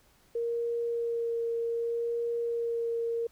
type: tone with vibrato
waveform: sine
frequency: 466.4 Hz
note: A#4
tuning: 1 cent sharp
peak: -28 dBFS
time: 0.35-3.27 s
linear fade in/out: 5 ms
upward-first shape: sine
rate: 0.65 Hz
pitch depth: 11 cents each way
effects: pink hiss -64 dBFS RMS until 3.31 s